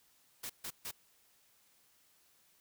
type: noise bursts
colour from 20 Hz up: white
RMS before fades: -42 dBFS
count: 3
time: 0.43-0.914 s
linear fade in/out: 10 ms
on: 68 ms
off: 140 ms
effects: white hiss -69 dBFS RMS until 2.6 s